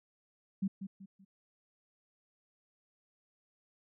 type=tone with echo; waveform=sine; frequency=193.9 Hz; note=G3; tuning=19 cents flat; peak=-29 dBFS; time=0.62-0.68 s; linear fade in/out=10 ms; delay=190 ms; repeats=3; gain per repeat=-9 dB; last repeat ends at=1.25 s; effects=none